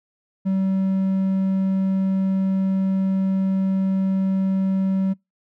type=tone; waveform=triangle; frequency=191.4 Hz; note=G3; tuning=41 cents flat; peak=-16 dBFS; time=0.45-5.14 s; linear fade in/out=20 ms; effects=noise-tail reverb RT60 0.2 s tail -26 dB re dry